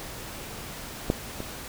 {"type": "clicks", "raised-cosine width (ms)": 2, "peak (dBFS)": [-8, -19], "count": 2, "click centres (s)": [1.101, 1.404], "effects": ["pink hiss -39 dBFS RMS until 1.68 s"]}